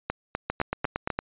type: two click trains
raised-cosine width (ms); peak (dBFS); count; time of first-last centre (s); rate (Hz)
0.5; -11 / -11; 5 / 7; 0.1-1.103 / 0.5-1.19; 3.99 / 8.7
effects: resampled to 8000 Hz